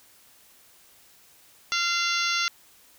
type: harmonic tone with a mistuned harmonic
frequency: 690 Hz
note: F5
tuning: 21 cents flat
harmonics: 2 / 3 / 4 / 5 / 6 / 7 / 8 / 9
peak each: -28 / -30 / -31 / -32 / -33 / -33 / -34 / -35 dBFS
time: 1.72-2.48 s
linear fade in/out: 0 ms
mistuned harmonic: 7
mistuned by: -67 cents
effects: white hiss -56 dBFS RMS until 2.98 s